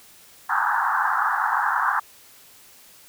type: band-pass noise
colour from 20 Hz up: pink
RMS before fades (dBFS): -22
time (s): 0.49-2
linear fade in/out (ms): 10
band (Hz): 790 to 1700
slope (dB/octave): 96
effects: white hiss -50 dBFS RMS until 3.08 s